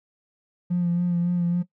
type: tone with vibrato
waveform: triangle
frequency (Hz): 174.61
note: F3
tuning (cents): 0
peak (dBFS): -16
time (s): 0.7-1.63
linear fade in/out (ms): 20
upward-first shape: sine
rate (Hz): 3.6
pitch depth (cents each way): 25
effects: noise-tail reverb RT60 0.1 s tail -18 dB re dry + tanh soft clip ceiling -18 dBFS